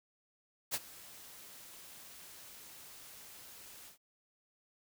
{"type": "noise with ADSR envelope", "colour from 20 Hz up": "white", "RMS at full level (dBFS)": -33, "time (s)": [0.71, 3.98], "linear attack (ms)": 33, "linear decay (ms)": 42, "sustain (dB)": -20, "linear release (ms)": 110, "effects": []}